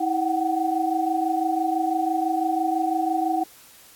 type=tone cluster; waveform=sine; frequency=323.2 / 737 / 763 Hz; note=E4 / F#5 / G5; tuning=-34 / -7 / -47 cents; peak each=-25 dBFS; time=0-3.44 s; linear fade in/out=10 ms; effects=white hiss -50 dBFS RMS until 3.95 s + AAC 64 kbps

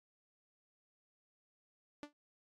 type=tone with exponential decay; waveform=sawtooth; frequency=293.6 Hz; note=D4; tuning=in tune; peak=-37 dBFS; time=2.03-2.13 s; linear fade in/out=0 ms; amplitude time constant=20 ms; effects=low-pass 6000 Hz 12 dB/octave + AAC 64 kbps

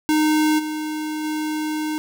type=tone with level steps; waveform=square; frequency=307.6 Hz; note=D#4; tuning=20 cents flat; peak=-16 / -25 / -23 dBFS; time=0.09-1.98 s; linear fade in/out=0 ms; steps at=0.58 / 1.23 s; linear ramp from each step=20 ms; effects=none

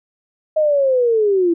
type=linear sweep; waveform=sine; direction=down; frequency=630 to 329.6 Hz; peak=-12 dBFS; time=0.56-1.54 s; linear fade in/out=10 ms; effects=none

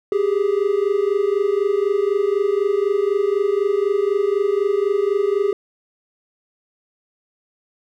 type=tone pair together; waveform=triangle; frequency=391.3 / 415.3 Hz; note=G4 / G#4; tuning=-3 / 0 cents; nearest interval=minor second; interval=103 cents; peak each=-17 dBFS; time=0.12-5.53 s; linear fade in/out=2 ms; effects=none

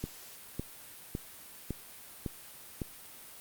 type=click train; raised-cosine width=3 ms; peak=-21 dBFS; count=6; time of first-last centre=0.04-2.818 s; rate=1.8 Hz; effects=white hiss -50 dBFS RMS until 3.4 s + Opus 48 kbps

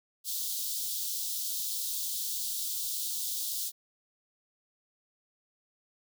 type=high-pass noise; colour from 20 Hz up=white; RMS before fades=-34 dBFS; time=0.24-3.72 s; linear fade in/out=50 ms; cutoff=3400 Hz; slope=48 dB/octave; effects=none

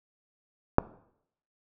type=click; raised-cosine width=1 ms; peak=-3 dBFS; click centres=0.784 s; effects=noise-tail reverb RT60 0.7 s tail -20 dB re dry

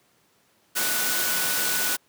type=tone in noise; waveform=sine; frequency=1480 Hz; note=F#6; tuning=in tune; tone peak=-31 dBFS; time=0.75-1.97 s; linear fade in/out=20 ms; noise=white; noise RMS=-25 dBFS; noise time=0.75-1.97 s; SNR=-9 dB; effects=pink hiss -63 dBFS RMS until 2.08 s + high-pass 150 Hz 12 dB/octave

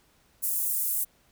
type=high-pass noise; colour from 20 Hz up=pink; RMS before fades=-28 dBFS; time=0.42-1.05 s; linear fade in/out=20 ms; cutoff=9700 Hz; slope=24 dB/octave; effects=pink hiss -64 dBFS RMS until 1.31 s

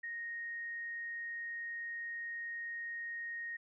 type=tone; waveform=sine; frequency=1864.7 Hz; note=A#6; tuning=in tune; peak=-39 dBFS; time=0.03-3.57 s; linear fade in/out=10 ms; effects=none

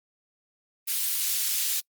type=high-pass noise; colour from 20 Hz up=white; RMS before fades=-27 dBFS; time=0.87-1.81 s; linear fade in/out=20 ms; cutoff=2900 Hz; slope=12 dB/octave; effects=noise-tail reverb RT60 0.1 s tail -26 dB re dry + Opus 32 kbps

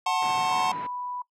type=chord; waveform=square; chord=F# diminished; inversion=none; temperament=just; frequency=740 / 888 / 1065.6 Hz; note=F#5 / A5 / C6; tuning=0 / +16 / +31 cents; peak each=-28 dBFS; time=0.06-0.72 s; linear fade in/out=5 ms
type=band-pass noise; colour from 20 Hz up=pink; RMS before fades=-41 dBFS; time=0.22-0.87 s; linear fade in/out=5 ms; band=130 to 2600 Hz; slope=24 dB/octave
type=tone; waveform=sine; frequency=987.8 Hz; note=B5; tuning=in tune; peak=-31 dBFS; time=0.51-1.22 s; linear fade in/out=5 ms
effects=noise-tail reverb RT60 0.1 s tail -20 dB re dry + low-pass 7000 Hz 12 dB/octave

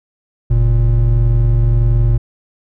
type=tone pair together; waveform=triangle; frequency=46.04 / 116.54 Hz; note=F#1 / A#2; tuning=-8 / 0 cents; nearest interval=octave + major third; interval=1608 cents; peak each=-10 dBFS; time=0.5-2.18 s; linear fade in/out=10 ms; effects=none

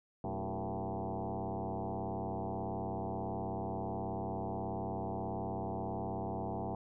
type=tone with frequency modulation; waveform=sine; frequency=277.2 Hz; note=C#4; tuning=in tune; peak=-35 dBFS; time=0.24-6.75 s; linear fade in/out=2 ms; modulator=98.5 Hz; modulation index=6; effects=none

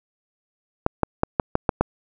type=clicks; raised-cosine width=1 ms; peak=-3 dBFS; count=7; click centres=0.864 / 1.033 / 1.234 / 1.398 / 1.554 / 1.692 / 1.81 s; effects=none

